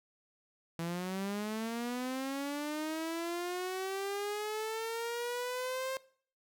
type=linear sweep; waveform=sawtooth; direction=up; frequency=164.81 to 531 Hz; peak=-31 dBFS; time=0.79-5.97 s; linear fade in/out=0 ms; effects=noise-tail reverb RT60 0.5 s tail -20 dB re dry